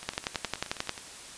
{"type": "two click trains", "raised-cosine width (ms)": 0.2, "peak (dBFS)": [-22, -11], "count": [10, 10], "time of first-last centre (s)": [[0.03, 0.978], [0.09, 0.894]], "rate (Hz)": [9.49, 11.2], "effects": ["white hiss -45 dBFS RMS until 1.37 s", "resampled to 22050 Hz"]}